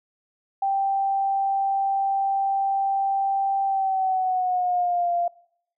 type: tone with pitch glide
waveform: sine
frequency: 784 to 694.4 Hz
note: G5 to F5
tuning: 0 to -10 cents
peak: -20 dBFS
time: 0.62-5.28 s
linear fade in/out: 5 ms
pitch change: -210 cents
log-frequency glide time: 3.65-5.12 s
effects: noise-tail reverb RT60 0.7 s tail -23 dB re dry